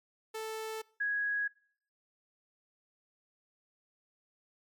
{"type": "tone pair in turn", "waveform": ["sawtooth", "sine"], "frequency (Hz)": [440, 1661.2], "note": ["A4", "G#6"], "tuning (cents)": [0, 0], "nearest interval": "octave + major seventh", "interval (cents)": 2300, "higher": "second", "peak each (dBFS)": [-33, -29], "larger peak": "second", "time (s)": [[0.34, 0.82], [1, 1.48]], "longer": "neither", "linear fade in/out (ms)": 10, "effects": ["noise-tail reverb RT60 0.6 s tail -24 dB re dry", "MP3 96 kbps"]}